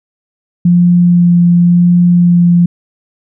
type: tone with vibrato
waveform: sine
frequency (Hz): 174.61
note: F3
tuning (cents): 0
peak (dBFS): -4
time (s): 0.65-2.66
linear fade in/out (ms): 5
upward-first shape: sine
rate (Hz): 0.93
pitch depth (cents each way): 10
effects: none